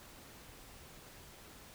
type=silence; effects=pink hiss -55 dBFS RMS until 1.74 s